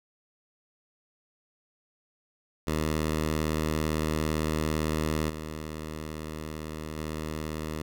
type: tone with level steps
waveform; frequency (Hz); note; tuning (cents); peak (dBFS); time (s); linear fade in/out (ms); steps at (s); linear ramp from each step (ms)
10% pulse; 77.78; D#2; 0; -18 / -27 / -24; 2.67-7.82; 5; 5.29 / 6.97; 10
effects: none